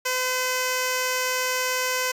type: tone with notch filter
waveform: 5% pulse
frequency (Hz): 509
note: C5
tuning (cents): -48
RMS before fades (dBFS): -25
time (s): 0.05-2.12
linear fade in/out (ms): 10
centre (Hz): 3800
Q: 1.6
effects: resampled to 32000 Hz